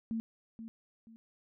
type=tone with echo; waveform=sine; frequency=225.8 Hz; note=A3; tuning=45 cents sharp; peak=-32 dBFS; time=0.11-0.2 s; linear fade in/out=0 ms; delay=480 ms; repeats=2; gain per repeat=-10 dB; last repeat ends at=1.16 s; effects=none